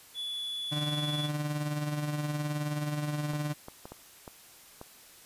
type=tone; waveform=triangle; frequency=3431 Hz; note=A7; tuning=44 cents flat; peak=-32 dBFS; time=0.14-1.3 s; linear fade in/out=50 ms
type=tone with tremolo; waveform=35% pulse; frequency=148.7 Hz; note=D3; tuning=22 cents sharp; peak=-27 dBFS; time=0.71-3.54 s; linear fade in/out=20 ms; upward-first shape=sine; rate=19 Hz; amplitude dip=45%
type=clicks; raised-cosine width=1 ms; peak=-28 dBFS; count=6; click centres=3.335 / 3.684 / 3.855 / 3.92 / 4.278 / 4.814 s
effects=white hiss -54 dBFS RMS until 5.25 s + resampled to 32000 Hz